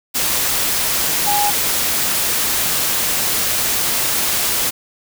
sine tone in noise, 823 Hz, G#5, 16 cents flat, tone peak -16 dBFS, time 1.26-1.51 s, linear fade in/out 20 ms, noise white, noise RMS -18 dBFS, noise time 0.14-4.71 s, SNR -1 dB, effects none

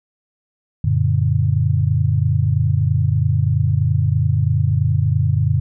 sine chord, Gb augmented, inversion none, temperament just, 92.5 / 115.62 / 144.53 Hz, Gb2 / Bb2 / D3, 0 / -14 / -27 cents, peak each -18 dBFS, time 0.84-5.6 s, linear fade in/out 5 ms, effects none

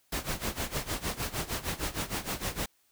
pink noise with tremolo, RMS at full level -31 dBFS, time 0.12-2.66 s, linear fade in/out 5 ms, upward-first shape sine, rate 6.5 Hz, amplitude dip 85%, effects white hiss -69 dBFS RMS until 2.91 s

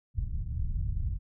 pink low-pass noise, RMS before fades -31 dBFS, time 0.14-1.19 s, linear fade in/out 50 ms, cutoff 120 Hz, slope 24 dB/octave, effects none

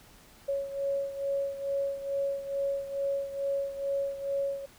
sine beating tone pair, 554.4 / 556.7 Hz, C#5 / C#5, 0 / +7 cents, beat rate 2.3 Hz, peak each -30 / -35 dBFS, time 0.48-4.66 s, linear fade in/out 10 ms, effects pink hiss -56 dBFS RMS until 4.78 s

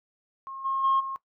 sine tone with level steps, 1076 Hz, C6, 48 cents sharp, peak -36 / -25 / -19 / -31 dBFS, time 0.47-1.16 s, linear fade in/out 0 ms, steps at 0.64 / 0.83 / 0.99 s, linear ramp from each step 20 ms, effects noise-tail reverb RT60 0.1 s tail -18 dB re dry + tanh soft clip ceiling -16 dBFS

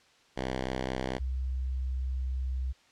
5% pulse / sine tone pair in turn, 64.5 / 64.5 Hz, C2 / C2, -24 / -24 cents, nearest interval unison, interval 0 cents, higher neither, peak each -20 / -29 dBFS, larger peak first, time 0.36-1.19 / 1.19-2.73 s, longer second, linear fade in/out 20 ms, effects white hiss -62 dBFS RMS until 2.91 s + low-pass 5000 Hz 12 dB/octave

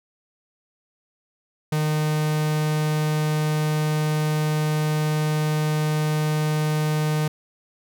45% pulse tone, 153.2 Hz, D#3, 27 cents flat, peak -20 dBFS, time 1.72-7.28 s, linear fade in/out 5 ms, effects none

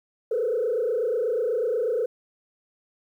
sine tone with frequency modulation, 467.3 Hz, A#4, 4 cents sharp, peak -21 dBFS, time 0.31-2.06 s, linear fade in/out 5 ms, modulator 28.2 Hz, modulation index 1.6, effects tanh soft clip ceiling -17 dBFS + 10-bit

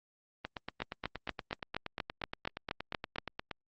two click trains, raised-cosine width 0.3 ms, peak -17 / -21 dBFS, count 11 / 27, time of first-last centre 0.82-3.184 / 0.45-3.512 s, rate 4.23 / 8.49 Hz, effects low-pass 5000 Hz 12 dB/octave + Opus 24 kbps

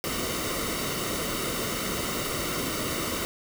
pink noise with comb filter, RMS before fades -30 dBFS, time 0.04-3.25 s, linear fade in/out 0 ms, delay 1.2 ms, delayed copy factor -0.65, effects none

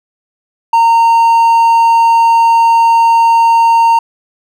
triangle tone, 920 Hz, A#5, 23 cents flat, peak -3 dBFS, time 0.73-3.99 s, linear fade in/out 5 ms, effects none

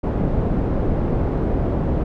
pink low-pass noise, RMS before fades -20 dBFS, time 0.03-2.04 s, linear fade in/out 10 ms, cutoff 540 Hz, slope 12 dB/octave, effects none

